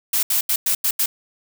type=noise bursts at uneven times; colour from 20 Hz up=blue; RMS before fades=-19 dBFS; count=6; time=0.13-0.23 / 0.3-0.41 / 0.49-0.56 / 0.66-0.75 / 0.84-0.91 / 0.99-1.06 s; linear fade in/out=5 ms; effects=none